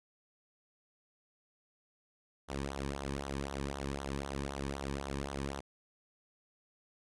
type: tone with flanger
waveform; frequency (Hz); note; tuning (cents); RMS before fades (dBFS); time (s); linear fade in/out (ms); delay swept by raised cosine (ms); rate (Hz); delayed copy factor
sawtooth; 69.3; C#2; 0; -39; 2.48-5.61; 20; 0.4 to 1.5; 3.9; -0.75
effects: resampled to 24000 Hz